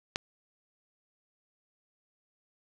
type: click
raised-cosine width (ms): 0.2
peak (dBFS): -12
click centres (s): 0.159
effects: none